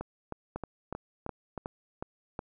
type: two click trains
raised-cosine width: 1 ms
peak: -21 / -22 dBFS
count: 6 / 6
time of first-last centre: 0.56-2.392 / 0.01-1.577 s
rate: 2.73 / 3.19 Hz
effects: none